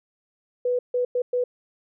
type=tone bursts at uneven times; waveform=sine; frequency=493.9 Hz; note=B4; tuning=in tune; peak=-20 dBFS; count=4; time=0.65-0.79 / 0.94-1.05 / 1.15-1.22 / 1.33-1.44 s; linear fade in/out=5 ms; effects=none